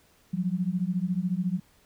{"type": "beating tone pair", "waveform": "sine", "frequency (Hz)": [174.61, 188.61], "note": ["F3", "F#3"], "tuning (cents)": [0, 33], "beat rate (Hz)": 14, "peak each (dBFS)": -28, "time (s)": [0.33, 1.6], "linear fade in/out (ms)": 10, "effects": ["pink hiss -62 dBFS RMS until 1.85 s"]}